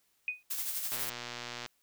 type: tone with exponential decay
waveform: sine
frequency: 2489 Hz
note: D#7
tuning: in tune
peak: -27 dBFS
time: 0.28-0.43 s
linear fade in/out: 1 ms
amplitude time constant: 32 ms
type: noise with tremolo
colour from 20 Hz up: blue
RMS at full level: -34 dBFS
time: 0.5-1.1 s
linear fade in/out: 10 ms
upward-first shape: sine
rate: 12 Hz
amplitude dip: 45%
type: click train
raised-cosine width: 0.2 ms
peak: -22 dBFS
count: 90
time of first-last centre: 0.92-1.662 s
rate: 120 Hz
effects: white hiss -73 dBFS RMS until 1.82 s

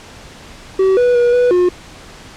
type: tone with pitch steps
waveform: triangle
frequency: 381.6 / 490.3 / 481.6 / 491.5 / 358.2 Hz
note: G4 / B4 / B4 / B4 / F4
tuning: -47 / -13 / -44 / -8 / +44 cents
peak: -7 dBFS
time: 0.79-1.69 s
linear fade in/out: 5 ms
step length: 180 ms
effects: pink hiss -37 dBFS RMS until 2.36 s + low-pass 7000 Hz 12 dB/octave

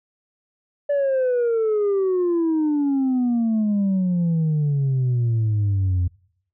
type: exponential sweep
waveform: sine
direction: down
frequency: 581 to 87.31 Hz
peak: -15 dBFS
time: 0.89-6.08 s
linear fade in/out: 10 ms
effects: noise-tail reverb RT60 0.7 s tail -26 dB re dry + tanh soft clip ceiling -16 dBFS

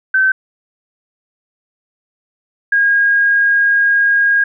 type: tone pair in turn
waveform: sine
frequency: 1539 / 1630.5 Hz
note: G6 / G#6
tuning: -32 / -32 cents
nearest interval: minor second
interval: 100 cents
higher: second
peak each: -9 dBFS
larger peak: neither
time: 0.14-0.32 / 2.72-4.44 s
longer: second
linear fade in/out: 5 ms
effects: none

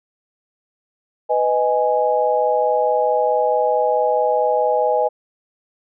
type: chord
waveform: sine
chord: G# minor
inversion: first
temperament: just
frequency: 498.4 / 623 / 830.6 Hz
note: B4 / D#5 / G#5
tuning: +16 / +2 / 0 cents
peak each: -19 dBFS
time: 1.29-5.09 s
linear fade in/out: 20 ms
effects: none

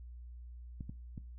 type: clicks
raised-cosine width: 5 ms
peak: -30 dBFS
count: 3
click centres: 0.808 / 0.895 / 1.178 s
effects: noise-tail reverb RT60 0.3 s tail -19 dB re dry + added 60 Hz sine -46 dBFS peak until 1.38 s

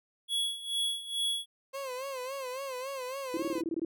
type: tone with tremolo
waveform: square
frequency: 3361 Hz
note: G#7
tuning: 20 cents sharp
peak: -28 dBFS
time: 0.28-1.46 s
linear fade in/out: 50 ms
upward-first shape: sine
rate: 2.3 Hz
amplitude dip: 80%
type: tone with vibrato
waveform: 30% pulse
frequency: 526 Hz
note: C5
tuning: 9 cents sharp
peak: -33 dBFS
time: 1.73-3.62 s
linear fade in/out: 20 ms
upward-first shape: sine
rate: 3.6 Hz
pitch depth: 94 cents each way
type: tone bursts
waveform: sine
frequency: 330 Hz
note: E4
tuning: 2 cents sharp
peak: -29 dBFS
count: 10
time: 3.34-3.849 s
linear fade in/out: 2 ms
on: 32 ms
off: 21 ms
effects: none

